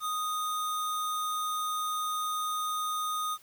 sine tone with sample-and-hold, 1244.5 Hz, D#6, in tune, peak -29 dBFS, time 0-3.38 s, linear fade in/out 50 ms, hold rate 4900 Hz, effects white hiss -58 dBFS RMS until 3.42 s

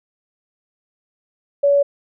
sine tone, 567 Hz, C#5, 39 cents sharp, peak -11 dBFS, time 1.63-1.83 s, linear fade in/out 10 ms, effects none

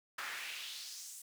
brown noise with high-pass filter sweep, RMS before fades -45 dBFS, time 0.18-1.22 s, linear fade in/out 5 ms, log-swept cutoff 1400 to 8600 Hz, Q 2.1, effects none

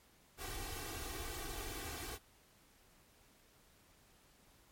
pink noise with comb filter, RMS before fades -44 dBFS, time 0.37-2.19 s, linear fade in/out 50 ms, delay 2.6 ms, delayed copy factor +0.95, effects pink hiss -67 dBFS RMS until 4.71 s + MP3 64 kbps

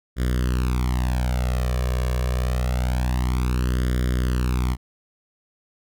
sawtooth tone with flanger, 62.2 Hz, B1, 13 cents sharp, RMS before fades -22 dBFS, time 0.16-4.77 s, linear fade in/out 50 ms, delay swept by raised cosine 0.58 to 1.78 ms, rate 0.26 Hz, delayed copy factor +1, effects none

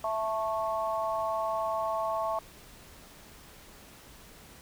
harmonic tone, 220 Hz, A3, in tune, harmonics 3 / 4 / 5, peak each -31 / -34 / -33 dBFS, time 0.04-2.39 s, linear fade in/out 2 ms, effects pink hiss -52 dBFS RMS until 4.61 s

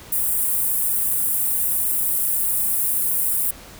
white high-pass noise, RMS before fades -21 dBFS, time 0.12-3.51 s, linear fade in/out 5 ms, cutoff 8700 Hz, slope 48 dB/octave, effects pink hiss -42 dBFS RMS until 3.79 s

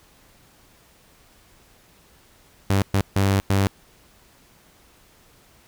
sawtooth tone bursts at uneven times, 98 Hz, G2, in tune, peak -13 dBFS, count 4, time 2.7-2.82 / 2.94-3.01 / 3.16-3.4 / 3.5-3.67 s, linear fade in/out 0 ms, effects pink hiss -55 dBFS RMS until 5.67 s

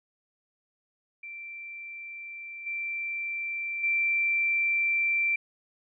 sine tone with level steps, 2349 Hz, D7, in tune, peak -38 / -30 / -23 dBFS, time 1.23-5.36 s, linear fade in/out 5 ms, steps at 2.66 / 3.83 s, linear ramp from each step 10 ms, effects none

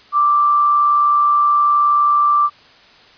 sine tone with amplitude modulation, 1174.7 Hz, D6, in tune, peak -9 dBFS, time 0.12-2.5 s, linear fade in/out 50 ms, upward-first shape sine, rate 139 Hz, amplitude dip 30%, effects white hiss -46 dBFS RMS until 3.17 s + resampled to 11025 Hz

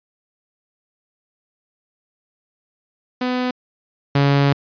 sawtooth tone pair in turn, 250.9 / 140.81 Hz, B3 / C#3, +28 / +27 cents, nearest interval minor seventh, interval 1001 cents, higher first, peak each -15 / -9 dBFS, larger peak second, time 3.21-3.51 / 4.15-4.53 s, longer second, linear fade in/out 5 ms, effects resampled to 11025 Hz

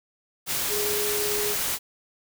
sine tone in noise, 416.2 Hz, G#4, 4 cents sharp, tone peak -28 dBFS, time 0.68-1.56 s, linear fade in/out 50 ms, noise white, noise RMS -27 dBFS, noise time 0.46-1.79 s, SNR -4 dB, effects none

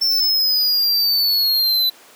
square linear sweep, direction down, 5400 to 3984 Hz, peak -15 dBFS, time 0.01-1.9 s, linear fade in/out 10 ms, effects pink hiss -45 dBFS RMS until 2.15 s + high-pass 400 Hz 12 dB/octave

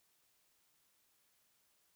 silence, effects white hiss -75 dBFS RMS until 1.95 s

